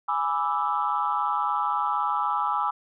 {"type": "chord", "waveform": "sine", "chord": "E dominant seventh", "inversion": "first", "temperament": "equal", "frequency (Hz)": [830.6, 987.8, 1174.7, 1318.5], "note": ["G#5", "B5", "D6", "E6"], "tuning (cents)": [0, 0, 0, 0], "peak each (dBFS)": -28, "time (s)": [0.08, 2.71], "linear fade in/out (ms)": 10, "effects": ["tanh soft clip ceiling -13 dBFS"]}